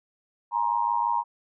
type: tone with amplitude modulation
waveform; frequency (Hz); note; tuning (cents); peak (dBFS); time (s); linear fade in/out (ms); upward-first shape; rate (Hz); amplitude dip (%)
sine; 945; A#5; +23; -18; 0.51-1.24; 50; sine; 106; 90
effects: none